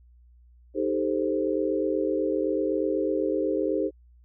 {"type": "chord", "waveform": "sine", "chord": "A half-diminished seventh", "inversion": "second", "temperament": "equal", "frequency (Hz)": [311.1, 392, 440, 523.3], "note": ["Eb4", "G4", "A4", "C5"], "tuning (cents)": [0, 0, 0, 0], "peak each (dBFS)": [-28, -28, -30, -29], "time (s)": [0.74, 3.91], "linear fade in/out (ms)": 50, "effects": ["added 60 Hz sine -52 dBFS peak until 4.24 s"]}